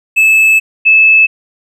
triangle / sine tone pair in turn, 2610 / 2610 Hz, E7 / E7, -18 / -18 cents, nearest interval unison, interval 0 cents, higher neither, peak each -3 dBFS, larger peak neither, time 0.16-0.6 / 0.85-1.27 s, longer first, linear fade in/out 20 ms, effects none

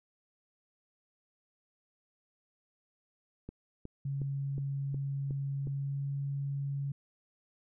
click train, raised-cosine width 3 ms, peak -29 dBFS, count 7, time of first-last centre 3.49-5.672 s, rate 2.75 Hz
sine tone with pitch glide, 138.59 to 139.72 Hz, C#3 to C#3, 0 to +14 cents, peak -32 dBFS, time 4.05-6.92 s, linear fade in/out 5 ms, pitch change +14 cents, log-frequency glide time 5.67-6.11 s
effects none

